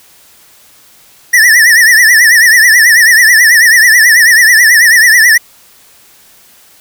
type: tone with vibrato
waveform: square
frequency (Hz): 1852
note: A#6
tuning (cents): -12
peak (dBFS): -3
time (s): 1.33-5.38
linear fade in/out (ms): 10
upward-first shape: triangle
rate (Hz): 9.2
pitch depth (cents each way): 150
effects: white hiss -42 dBFS RMS until 6.8 s